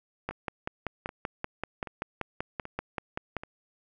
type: two click trains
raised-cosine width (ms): 0.5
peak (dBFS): -24 / -16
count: 5 / 17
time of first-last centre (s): 0.31-3.435 / 0.29-3.367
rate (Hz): 1.28 / 5.2
effects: none